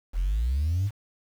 sine exponential sweep, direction up, 39.97 to 107.2 Hz, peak -21 dBFS, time 0.13-0.91 s, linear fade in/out 50 ms, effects tanh soft clip ceiling -19 dBFS + 8-bit

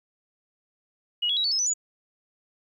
sine tone with pitch steps, 2900 / 3351 / 3871 / 4472 / 5167 / 5970 / 6897 Hz, F#7 / G#7 / B7 / C#8 / E8 / F#8 / A8, -35 / +15 / -35 / +14 / -35 / +15 / -36 cents, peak -22 dBFS, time 1.22-1.738 s, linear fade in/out 10 ms, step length 74 ms, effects 10-bit

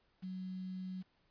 sine tone with quantisation, 185.8 Hz, F#3, 7 cents sharp, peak -40 dBFS, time 0.22-1.03 s, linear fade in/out 20 ms, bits 10, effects pink hiss -75 dBFS RMS until 1.3 s + resampled to 11025 Hz

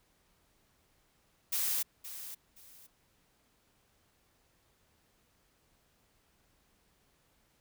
blue noise with echo, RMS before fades -32 dBFS, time 1.52-1.83 s, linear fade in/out 10 ms, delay 520 ms, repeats 2, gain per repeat -12 dB, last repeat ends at 2.87 s, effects pink hiss -71 dBFS RMS until 7.6 s

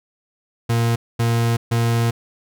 40% pulse tone bursts at uneven times, 116.54 Hz, A#2, in tune, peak -15 dBFS, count 3, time 0.69-0.96 / 1.19-1.57 / 1.71-2.11 s, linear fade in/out 10 ms, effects none

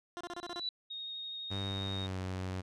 15% pulse tone bursts, 349.2 Hz, F4, in tune, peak -33 dBFS, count 7, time 0.17-0.597 s, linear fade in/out 0 ms, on 37 ms, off 28 ms
sine tone with exponential growth, 3951 Hz, B7, in tune, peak -31 dBFS, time 0.24-0.69 s, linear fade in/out 2 ms, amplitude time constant 97 ms
sine tone with vibrato, 3725 Hz, A#7, 2 cents flat, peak -39 dBFS, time 0.9-2.07 s, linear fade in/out 10 ms, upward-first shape triangle, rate 12 Hz, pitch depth 11 cents each way
sawtooth tone with pitch glide, 97.9 to 93.05 Hz, G2 to F#2, -2 to +10 cents, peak -32 dBFS, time 1.5-2.62 s, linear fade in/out 20 ms, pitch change -88 cents, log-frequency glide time 1.89-2.18 s
effects low-pass 7000 Hz 12 dB/octave

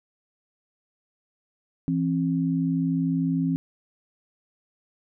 sine tone pair together, 166.6 / 266.6 Hz, E3 / C4, +19 / +33 cents, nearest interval minor sixth, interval 814 cents, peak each -24 dBFS, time 1.88-3.56 s, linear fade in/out 0 ms, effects none

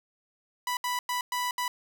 sawtooth tone bursts at uneven times, 987.8 Hz, B5, in tune, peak -24 dBFS, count 5, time 0.67-0.77 / 0.84-0.99 / 1.09-1.21 / 1.32-1.51 / 1.58-1.68 s, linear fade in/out 2 ms, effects none

